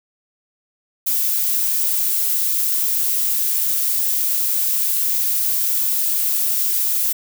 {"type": "noise", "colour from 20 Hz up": "violet", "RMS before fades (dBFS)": -19, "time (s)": [1.06, 7.13], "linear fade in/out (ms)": 10, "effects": []}